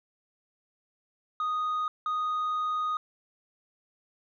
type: tone bursts at uneven times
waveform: sine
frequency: 1242 Hz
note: D#6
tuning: 3 cents flat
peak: -24 dBFS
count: 2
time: 1.4-1.88 / 2.06-2.97 s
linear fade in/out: 2 ms
effects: tanh soft clip ceiling -26 dBFS